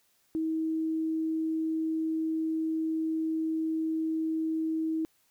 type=tone; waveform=sine; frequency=319.6 Hz; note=D#4; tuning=47 cents sharp; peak=-27 dBFS; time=0.35-5.05 s; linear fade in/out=0 ms; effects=white hiss -69 dBFS RMS until 5.3 s